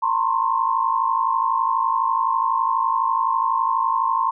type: tone cluster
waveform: sine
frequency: 913 / 1028 / 1080 Hz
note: A#5 / C6 / C#6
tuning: -36 / -31 / -45 cents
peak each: -22 dBFS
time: 0.02-4.31 s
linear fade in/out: 10 ms
effects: none